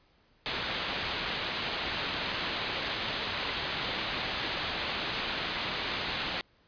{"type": "low-pass noise", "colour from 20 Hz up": "white", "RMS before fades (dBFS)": -34, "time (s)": [0.46, 6.41], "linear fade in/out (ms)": 0, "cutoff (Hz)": 4300, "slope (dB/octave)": 48, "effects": ["pink hiss -66 dBFS RMS until 6.67 s", "resampled to 11025 Hz"]}